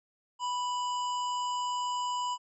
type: harmonic tone with a mistuned harmonic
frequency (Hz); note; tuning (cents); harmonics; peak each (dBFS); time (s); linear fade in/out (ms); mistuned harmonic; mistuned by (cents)
987.8; B5; 0; 1 / 3 / 5 / 7 / 8; -30 / -40 / -49 / -50 / -47; 0.39-2.38; 50; 8; -75
effects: none